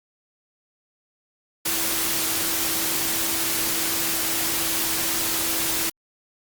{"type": "tone in noise", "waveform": "sine", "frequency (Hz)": 329.6, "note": "E4", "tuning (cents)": 0, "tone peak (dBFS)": -35, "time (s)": [1.65, 5.9], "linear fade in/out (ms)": 10, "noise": "white", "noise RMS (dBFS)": -24, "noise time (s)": [1.65, 5.9], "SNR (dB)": -14, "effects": ["Opus 48 kbps"]}